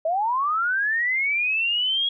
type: linear sweep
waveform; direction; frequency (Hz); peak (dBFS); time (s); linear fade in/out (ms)
sine; up; 620 to 3322; -20; 0.05-2.09; 5
effects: none